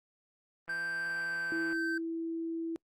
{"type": "click train", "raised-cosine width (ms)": 0.5, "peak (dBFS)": -34, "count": 177, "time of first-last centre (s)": [0.68, 1.728], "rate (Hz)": 168}
{"type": "tone with pitch glide", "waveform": "triangle", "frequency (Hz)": [1568, 1551.8], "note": ["G6", "G6"], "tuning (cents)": [0, -18], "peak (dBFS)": -31, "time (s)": [0.69, 1.98], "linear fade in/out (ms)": 5, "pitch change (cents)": -18, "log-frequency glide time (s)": [1, 1.51]}
{"type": "tone", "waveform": "sine", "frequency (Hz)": 329.6, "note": "E4", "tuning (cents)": 0, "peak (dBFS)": -33, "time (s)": [1.52, 2.76], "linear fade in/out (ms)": 0}
{"effects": ["noise-tail reverb RT60 0.1 s tail -26 dB re dry", "Opus 32 kbps"]}